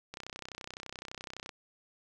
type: click train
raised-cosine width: 0.2 ms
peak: -24 dBFS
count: 44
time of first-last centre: 0.14-1.492 s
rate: 31.8 Hz
effects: none